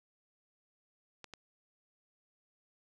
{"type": "clicks", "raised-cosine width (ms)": 0.2, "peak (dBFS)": -29, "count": 2, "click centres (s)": [1.243, 1.337], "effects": []}